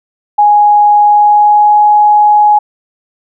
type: tone with pitch glide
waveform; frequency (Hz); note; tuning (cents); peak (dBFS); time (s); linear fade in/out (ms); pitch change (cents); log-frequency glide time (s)
sine; 830.6 to 837.3; G#5 to G#5; 0 to +14; -3; 0.38-2.59; 10; +14; 1.03-1.78
effects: none